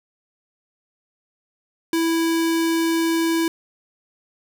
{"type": "tone with notch filter", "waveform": "square", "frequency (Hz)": 329.6, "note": "E4", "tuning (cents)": 0, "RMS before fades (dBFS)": -20, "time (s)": [1.93, 3.48], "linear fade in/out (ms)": 2, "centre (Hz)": 670, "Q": 1.2, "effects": []}